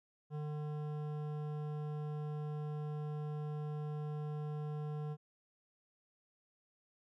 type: tone with hard clipping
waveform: triangle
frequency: 150 Hz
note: D3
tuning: 37 cents sharp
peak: -40 dBFS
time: 0.3-5.17 s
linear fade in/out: 50 ms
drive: 17 dB
effects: none